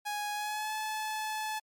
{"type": "tone with pitch glide", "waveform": "sawtooth", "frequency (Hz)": [830.6, 863.4], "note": ["G#5", "A5"], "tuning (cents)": [0, -33], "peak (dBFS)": -29, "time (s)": [0.05, 1.6], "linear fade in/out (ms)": 20, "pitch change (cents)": 67, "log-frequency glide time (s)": [0.33, 0.73], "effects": ["MP3 96 kbps"]}